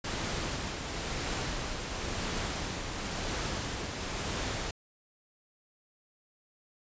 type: noise with tremolo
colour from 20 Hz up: pink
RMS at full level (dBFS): -33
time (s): 0.04-4.71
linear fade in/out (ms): 5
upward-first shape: triangle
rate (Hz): 0.97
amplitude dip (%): 40
effects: resampled to 16000 Hz